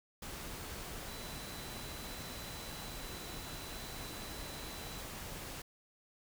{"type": "tone in noise", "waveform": "sine", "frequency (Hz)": 3985, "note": "B7", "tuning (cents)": 15, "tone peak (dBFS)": -53, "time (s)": [1.08, 5.01], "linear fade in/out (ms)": 5, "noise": "pink", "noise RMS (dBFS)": -45, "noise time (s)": [0.22, 5.62], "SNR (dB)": -11, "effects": []}